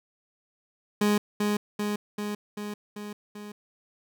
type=tone with echo; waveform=30% pulse; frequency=207.7 Hz; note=G#3; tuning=in tune; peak=-18 dBFS; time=1.01-1.18 s; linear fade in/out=5 ms; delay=390 ms; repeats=6; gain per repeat=-3 dB; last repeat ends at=3.52 s; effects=none